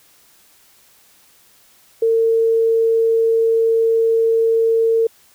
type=tone; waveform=sine; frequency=453.5 Hz; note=A#4; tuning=48 cents flat; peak=-12 dBFS; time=2.02-5.07 s; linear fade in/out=5 ms; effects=white hiss -52 dBFS RMS until 5.34 s